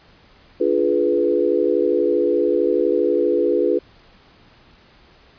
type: chord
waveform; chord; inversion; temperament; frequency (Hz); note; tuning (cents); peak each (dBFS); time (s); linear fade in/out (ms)
sine; D diminished seventh; none; equal with one note detuned; 293.7 / 349.2 / 421.1 / 493.9; D4 / F4 / Ab4 / Cb5; 0 / 0 / +24 / 0; -24 / -20 / -20 / -20; 0.6-3.79; 10
effects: pink hiss -51 dBFS RMS until 5.38 s + resampled to 11025 Hz